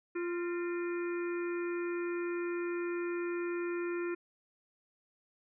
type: harmonic tone with a mistuned harmonic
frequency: 347.2 Hz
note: F4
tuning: 10 cents flat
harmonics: 1 / 3 / 4 / 5 / 6 / 7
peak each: -33 / -49 / -45 / -48 / -55 / -48 dBFS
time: 0.15-4.15 s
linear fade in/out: 10 ms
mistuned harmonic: 5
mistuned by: +58 cents
effects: none